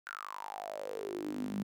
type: tone with high-pass filter sweep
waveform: sawtooth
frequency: 51 Hz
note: G#1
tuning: 31 cents flat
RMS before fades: -40 dBFS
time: 0.06-1.63 s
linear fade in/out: 10 ms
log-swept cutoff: 1500 to 190 Hz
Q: 9.7
effects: none